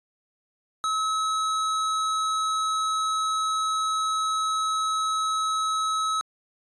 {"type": "tone", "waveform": "square", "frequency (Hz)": 1288, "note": "E6", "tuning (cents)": -41, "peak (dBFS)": -24, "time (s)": [0.84, 6.21], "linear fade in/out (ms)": 0, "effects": ["resampled to 24000 Hz"]}